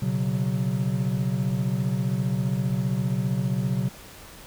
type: chord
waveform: triangle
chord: B suspended second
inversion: none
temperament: equal with one note detuned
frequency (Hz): 123.47 / 138.59 / 186.28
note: B2 / C#3 / F#3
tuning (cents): 0 / 0 / +12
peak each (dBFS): -25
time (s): 0.02-3.89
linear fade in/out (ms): 5
effects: pink hiss -45 dBFS RMS until 4.46 s